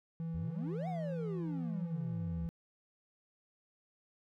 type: tone with pitch glide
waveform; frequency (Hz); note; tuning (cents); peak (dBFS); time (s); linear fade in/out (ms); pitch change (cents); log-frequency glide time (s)
triangle; 164.81 to 167.4; E3 to E3; 0 to +27; -34; 0.2-2.49; 0; +27; 0.6-1.7
type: exponential two-way sweep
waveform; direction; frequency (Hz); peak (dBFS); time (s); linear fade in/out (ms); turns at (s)
triangle; up then down; 69.3 to 767 to 69.3; -37; 0.34-2.47; 5; 0.88
effects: tanh soft clip ceiling -25 dBFS